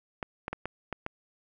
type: clicks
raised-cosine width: 0.5 ms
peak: -18 dBFS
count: 6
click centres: 0.228 / 0.481 / 0.53 / 0.656 / 0.927 / 1.064 s
effects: none